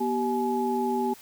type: tone cluster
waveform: sine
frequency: 242.6 / 387.7 / 847 Hz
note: B3 / G4 / G#5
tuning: -31 / -19 / +34 cents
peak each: -28 dBFS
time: 0-1.14 s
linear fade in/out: 10 ms
effects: white hiss -50 dBFS RMS until 1.21 s